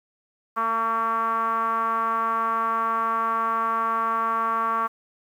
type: tone with low-pass filter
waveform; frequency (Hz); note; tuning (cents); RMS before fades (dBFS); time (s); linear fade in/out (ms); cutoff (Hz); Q
5% pulse; 226.5; A#3; -50; -24; 0.56-4.88; 20; 1200; 9.6
effects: 9-bit